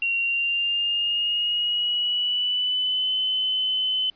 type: tone with pitch glide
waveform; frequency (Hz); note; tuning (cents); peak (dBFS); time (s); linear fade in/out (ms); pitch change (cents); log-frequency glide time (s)
sine; 2752 to 3036; F7 to F#7; -26 to +44; -21; 0.02-4.1; 2; +170; 0.17-3.13
effects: pink hiss -60 dBFS RMS until 4.15 s + resampled to 11025 Hz